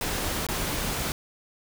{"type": "noise with dropouts", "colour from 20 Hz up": "pink", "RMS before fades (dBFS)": -29, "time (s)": [0.01, 1.12], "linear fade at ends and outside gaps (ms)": 1, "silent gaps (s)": [0.467, 0.487], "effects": []}